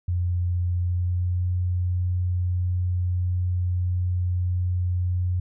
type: tone with pitch glide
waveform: sine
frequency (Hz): 88.5 to 89.84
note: F2 to F2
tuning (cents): +23 to +50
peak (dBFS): -21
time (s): 0.08-5.4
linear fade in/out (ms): 5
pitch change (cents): +27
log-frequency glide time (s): 0.77-1.48
effects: none